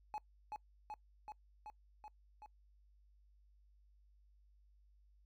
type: tone with echo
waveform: triangle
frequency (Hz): 849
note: G#5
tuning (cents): +38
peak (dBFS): -38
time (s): 0.14-0.18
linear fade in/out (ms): 0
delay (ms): 380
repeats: 6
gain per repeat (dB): -2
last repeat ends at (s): 2.46
effects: noise-tail reverb RT60 0.1 s tail -24 dB re dry + added 50 Hz sine -65 dBFS peak until 5.25 s